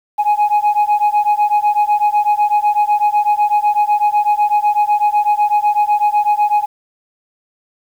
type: beating tone pair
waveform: sine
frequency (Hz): 830.6 / 838.6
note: G#5 / G#5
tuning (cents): 0 / +17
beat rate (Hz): 8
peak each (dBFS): -12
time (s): 0.18-6.66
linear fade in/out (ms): 20
effects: tanh soft clip ceiling -8 dBFS + 7-bit